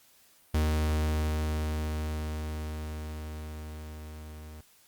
45% pulse tone with level ramp, 77.1 Hz, D#2, 15 cents flat, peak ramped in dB -23 to -43 dBFS, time 0.54-4.61 s, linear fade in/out 5 ms, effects white hiss -61 dBFS RMS until 4.87 s + Opus 48 kbps

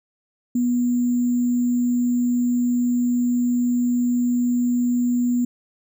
sine tone with sample-and-hold, 243.8 Hz, B3, 22 cents flat, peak -17 dBFS, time 0.55-5.45 s, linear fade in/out 5 ms, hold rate 7350 Hz, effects none

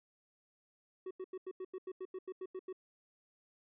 triangle tone bursts, 373.7 Hz, F#4, 17 cents sharp, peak -38 dBFS, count 13, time 1.06-2.728 s, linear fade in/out 5 ms, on 48 ms, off 87 ms, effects resampled to 8000 Hz

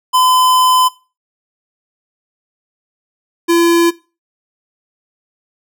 square tone pair in turn, 1017 / 339.4 Hz, C6 / F4, -50 / -49 cents, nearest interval octave + perfect fifth, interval 1899 cents, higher first, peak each -9 dBFS, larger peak neither, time 0.13-0.89 / 3.48-3.91 s, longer first, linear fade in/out 20 ms, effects noise-tail reverb RT60 0.3 s tail -19 dB re dry

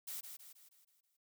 blue noise with echo, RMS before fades -44 dBFS, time 0.07-0.21 s, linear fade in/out 10 ms, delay 160 ms, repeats 6, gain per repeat -6 dB, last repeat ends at 1.17 s, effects none

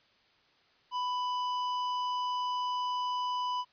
sine tone with hard clipping, 994 Hz, B5, 11 cents sharp, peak -32 dBFS, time 0.91-3.65 s, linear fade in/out 50 ms, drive 11 dB, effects white hiss -66 dBFS RMS until 3.72 s + resampled to 11025 Hz

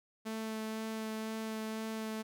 sawtooth tone with vibrato, 220 Hz, A3, in tune, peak -33 dBFS, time 0.25-2.23 s, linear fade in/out 20 ms, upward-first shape sine, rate 2 Hz, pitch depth 10 cents each way, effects none

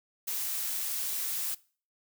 blue noise, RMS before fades -33 dBFS, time 0.27-1.55 s, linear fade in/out 10 ms, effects noise-tail reverb RT60 0.4 s tail -21 dB re dry

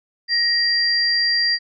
sine tone pair together, 1882 / 4749 Hz, A#6 / D8, +16 / +18 cents, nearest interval octave + major third, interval 1602 cents, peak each -21 / -17 dBFS, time 0.28-1.59 s, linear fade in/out 50 ms, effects none

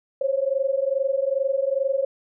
sine tone pair together, 531 / 553.4 Hz, C5 / C#5, +25 / -3 cents, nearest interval minor second, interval 72 cents, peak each -23 dBFS, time 0.21-2.05 s, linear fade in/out 5 ms, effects none

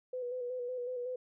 sine tone with vibrato, 496.6 Hz, B4, 9 cents sharp, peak -35 dBFS, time 0.13-1.16 s, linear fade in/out 5 ms, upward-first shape square, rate 5.4 Hz, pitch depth 33 cents each way, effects none

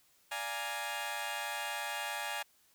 15% pulse chord, Bb dominant seventh, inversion first, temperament equal, 587.3 / 698.5 / 830.6 / 932.3 Hz, D5 / F5 / Ab5 / Bb5, 0 / 0 / 0 / 0 cents, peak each -38 / -38 / -32 / -37 dBFS, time 0.31-2.43 s, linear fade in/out 10 ms, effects white hiss -68 dBFS RMS until 2.74 s

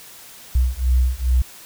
sine beating tone pair, 61.7 / 64.1 Hz, B1 / C2, -1 / -35 cents, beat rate 2.4 Hz, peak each -18 dBFS, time 0.55-1.42 s, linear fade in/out 5 ms, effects white hiss -42 dBFS RMS until 1.65 s

